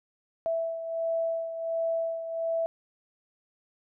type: beating tone pair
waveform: sine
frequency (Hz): 659.3 / 660.7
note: E5 / E5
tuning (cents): 0 / +4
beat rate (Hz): 1.4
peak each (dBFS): -28 / -35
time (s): 0.46-2.66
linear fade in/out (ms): 0
effects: none